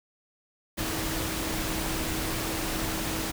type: tone in noise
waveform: sine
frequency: 320.8 Hz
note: E4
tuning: 47 cents flat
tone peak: -36 dBFS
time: 0.77-3.32 s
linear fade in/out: 20 ms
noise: pink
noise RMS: -31 dBFS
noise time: 0.77-3.32 s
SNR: -8 dB
effects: none